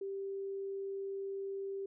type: tone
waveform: sine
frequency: 392 Hz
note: G4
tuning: in tune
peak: -37 dBFS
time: 0.01-1.86 s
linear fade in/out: 5 ms
effects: none